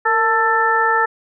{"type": "harmonic tone with a mistuned harmonic", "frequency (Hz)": 443, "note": "A4", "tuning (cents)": 12, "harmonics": [1, 2, 3, 4], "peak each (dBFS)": [-22, -18, -18, -18], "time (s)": [0.05, 1.06], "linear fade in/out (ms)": 10, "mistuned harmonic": 1, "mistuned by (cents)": 66, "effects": []}